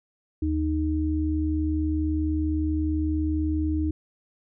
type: tone pair together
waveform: sine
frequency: 77.78 / 309.6 Hz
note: D#2 / D#4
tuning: 0 / -9 cents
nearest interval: 2 octaves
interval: 2391 cents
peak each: -25 dBFS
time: 0.42-3.91 s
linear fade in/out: 5 ms
effects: none